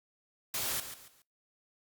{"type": "noise with echo", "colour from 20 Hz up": "white", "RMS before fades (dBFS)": -34, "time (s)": [0.54, 0.8], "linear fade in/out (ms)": 2, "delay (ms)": 140, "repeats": 3, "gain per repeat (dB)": -10, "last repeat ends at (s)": 1.22, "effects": ["noise-tail reverb RT60 0.3 s tail -26 dB re dry", "Opus 48 kbps"]}